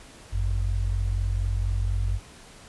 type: tone pair together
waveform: sine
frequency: 49.74 / 93.9 Hz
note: G1 / F#2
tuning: +26 / +26 cents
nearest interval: major seventh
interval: 1100 cents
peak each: -24 / -27 dBFS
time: 0.31-2.2 s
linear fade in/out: 50 ms
effects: pink hiss -48 dBFS RMS until 2.68 s + resampled to 24000 Hz